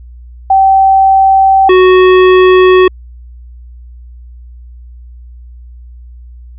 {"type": "tone pair in turn", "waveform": ["sine", "square"], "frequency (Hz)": [773, 370], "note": ["G5", "F#4"], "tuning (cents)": [-24, 0], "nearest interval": "octave + minor second", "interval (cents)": 1276, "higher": "first", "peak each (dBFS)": -3, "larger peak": "neither", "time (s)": [[0.5, 1.69], [1.69, 2.88]], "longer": "neither", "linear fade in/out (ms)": 5, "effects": ["added 60 Hz sine -29 dBFS peak until 6.58 s", "resampled to 8000 Hz"]}